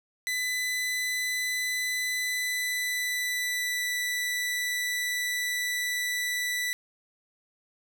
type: tone with pitch glide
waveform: sawtooth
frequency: 2000 to 1973.6 Hz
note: B6 to B6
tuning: +21 to -2 cents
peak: -24 dBFS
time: 0.27-6.73 s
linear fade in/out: 0 ms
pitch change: -23 cents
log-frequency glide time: 2.18-3.92 s
effects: none